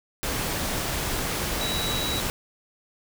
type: tone in noise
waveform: sine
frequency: 3900 Hz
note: B7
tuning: 23 cents flat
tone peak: -29 dBFS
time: 1.61-2.2 s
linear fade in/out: 0 ms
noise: pink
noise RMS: -28 dBFS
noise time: 0.23-2.3 s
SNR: -4 dB
effects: none